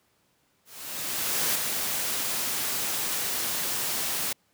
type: noise with ADSR envelope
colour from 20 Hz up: white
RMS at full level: -25 dBFS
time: 0.65-4.33 s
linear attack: 900 ms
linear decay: 9 ms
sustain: -4 dB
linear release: 7 ms
effects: pink hiss -68 dBFS RMS until 4.53 s + high-pass 100 Hz 12 dB/octave